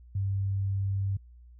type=tone; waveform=sine; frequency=98 Hz; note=G2; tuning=in tune; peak=-26 dBFS; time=0.15-1.17 s; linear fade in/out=5 ms; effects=added 60 Hz sine -49 dBFS peak until 1.59 s